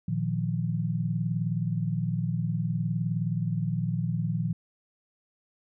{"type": "chord", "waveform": "sine", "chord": "Bb suspended fourth", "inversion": "none", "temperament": "just", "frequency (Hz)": [116.54, 155.39, 174.81], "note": ["Bb2", "Eb3", "F3"], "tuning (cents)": [0, -2, 2], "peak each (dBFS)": -30, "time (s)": [0.08, 4.53], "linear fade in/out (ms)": 5, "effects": []}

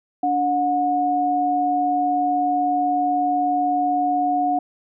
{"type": "tone pair together", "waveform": "sine", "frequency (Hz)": [290, 726.1], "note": ["D4", "F#5"], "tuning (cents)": [-22, -33], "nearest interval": "octave + major third", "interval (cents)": 1589, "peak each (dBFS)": [-24, -18], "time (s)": [0.23, 4.59], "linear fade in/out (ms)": 5, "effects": []}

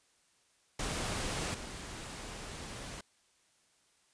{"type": "noise with level steps", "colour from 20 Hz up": "pink", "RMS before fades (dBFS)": [-36, -44], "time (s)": [0.79, 3.01], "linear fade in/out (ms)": 5, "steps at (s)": 1.54, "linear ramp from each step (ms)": 5, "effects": ["white hiss -70 dBFS RMS until 4.13 s", "resampled to 22050 Hz"]}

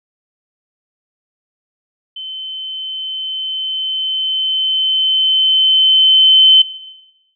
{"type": "tone with level ramp", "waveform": "sine", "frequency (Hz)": 3068, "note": "G7", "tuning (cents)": -38, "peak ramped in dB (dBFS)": [-25, -4], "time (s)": [2.16, 6.62], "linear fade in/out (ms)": 5, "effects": ["noise-tail reverb RT60 1.0 s tail -17 dB re dry"]}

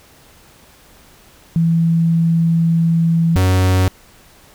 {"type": "tone pair in turn", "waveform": ["sine", "45% pulse"], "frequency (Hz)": [165.8, 93.05], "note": ["E3", "F#2"], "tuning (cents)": [10, 10], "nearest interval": "minor seventh", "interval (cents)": 1000, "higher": "first", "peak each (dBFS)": -11, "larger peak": "neither", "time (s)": [[1.56, 3.36], [3.36, 3.88]], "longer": "first", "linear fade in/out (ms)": 0, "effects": ["pink hiss -47 dBFS RMS until 4.54 s"]}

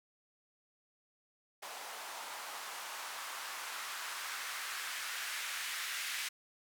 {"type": "noise with band-pass filter sweep", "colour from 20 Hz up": "blue", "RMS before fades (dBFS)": -42, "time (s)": [1.62, 6.29], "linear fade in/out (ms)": 10, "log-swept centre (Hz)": [760, 2000], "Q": 1.5, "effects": []}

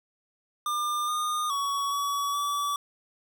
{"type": "tone with pitch steps", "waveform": "square", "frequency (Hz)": [1200, 1221, 1123, 1134, 1150], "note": ["D6", "D#6", "C#6", "C#6", "D6"], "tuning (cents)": [37, -33, 22, 39, -37], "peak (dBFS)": -27, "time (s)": [0.66, 2.76], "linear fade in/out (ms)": 2, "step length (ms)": 420, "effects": []}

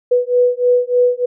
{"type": "beating tone pair", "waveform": "sine", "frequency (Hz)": [491, 494.3], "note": ["B4", "B4"], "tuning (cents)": [-10, 1], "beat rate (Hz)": 3.3, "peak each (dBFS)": -14, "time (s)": [0.11, 1.26], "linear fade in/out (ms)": 10, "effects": []}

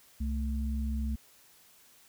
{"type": "tone pair together", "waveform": "sine", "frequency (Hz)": [65.7, 221], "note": ["C2", "A3"], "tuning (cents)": [8, 8], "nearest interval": "octave + major sixth", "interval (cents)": 2100, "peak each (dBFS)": [-30, -36], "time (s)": [0.2, 1.16], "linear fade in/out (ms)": 10, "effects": ["white hiss -60 dBFS RMS until 2.08 s"]}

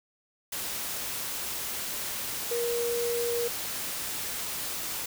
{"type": "tone in noise", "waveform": "sine", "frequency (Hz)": 473.7, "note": "A#4", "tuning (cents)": 28, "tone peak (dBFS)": -27, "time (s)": [2.51, 3.48], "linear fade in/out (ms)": 5, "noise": "white", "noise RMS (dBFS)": -34, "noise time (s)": [0.52, 5.06], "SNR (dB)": 4, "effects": []}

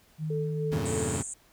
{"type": "tone", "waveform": "sine", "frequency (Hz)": 155.56, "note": "D#3", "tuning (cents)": 0, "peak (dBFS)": -29, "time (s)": [0.18, 0.83], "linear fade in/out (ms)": 50}
{"type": "tone with tremolo", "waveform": "sine", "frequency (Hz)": 440, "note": "A4", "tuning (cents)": 0, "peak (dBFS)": -29, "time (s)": [0.3, 1.18], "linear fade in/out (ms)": 5, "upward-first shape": "sine", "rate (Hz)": 3.3, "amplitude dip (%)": 55}
{"type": "chord", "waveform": "20% pulse", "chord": "E diminished seventh", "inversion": "none", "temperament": "equal", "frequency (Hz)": [82.41, 98, 116.54, 138.59], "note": ["E2", "G2", "Bb2", "Db3"], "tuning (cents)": [0, 0, 0, 0], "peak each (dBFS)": -30, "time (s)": [0.71, 1.23], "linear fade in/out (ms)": 20}
{"type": "band-pass noise", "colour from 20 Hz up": "white", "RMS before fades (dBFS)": -38, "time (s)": [0.85, 1.34], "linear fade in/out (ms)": 10, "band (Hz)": [6900, 8900], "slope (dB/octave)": 96}
{"effects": ["pink hiss -61 dBFS RMS until 1.52 s"]}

